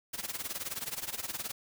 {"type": "noise with tremolo", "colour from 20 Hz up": "white", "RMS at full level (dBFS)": -35, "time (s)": [0.13, 1.52], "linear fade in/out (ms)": 10, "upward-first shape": "sine", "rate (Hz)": 19, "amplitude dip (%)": 85, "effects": []}